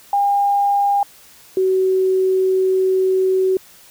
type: tone pair in turn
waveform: sine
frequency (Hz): 806 / 376.7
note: G5 / F#4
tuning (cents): +48 / +31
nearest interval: octave + minor second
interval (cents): 1317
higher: first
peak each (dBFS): -13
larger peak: neither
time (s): 0.13-1.03 / 1.57-3.57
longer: second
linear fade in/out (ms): 2
effects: white hiss -46 dBFS RMS until 3.9 s